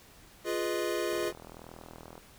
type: chord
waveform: square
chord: F half-diminished seventh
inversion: none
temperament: equal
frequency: 349.2 / 415.3 / 493.9 / 622.3 Hz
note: F4 / Ab4 / Cb5 / Eb5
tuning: 0 / 0 / 0 / 0 cents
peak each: -34 / -36 / -38 / -37 dBFS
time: 0.44-1.33 s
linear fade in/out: 50 ms
type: click train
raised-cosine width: 1 ms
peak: -32 dBFS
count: 44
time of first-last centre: 1.13-2.179 s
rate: 41 Hz
effects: pink hiss -56 dBFS RMS until 2.38 s